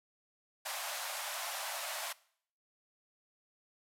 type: band-pass noise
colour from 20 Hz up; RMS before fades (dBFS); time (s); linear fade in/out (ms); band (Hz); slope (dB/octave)
pink; -40; 0.65-2.13; 10; 570 to 15000; 96
effects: noise-tail reverb RT60 0.6 s tail -21 dB re dry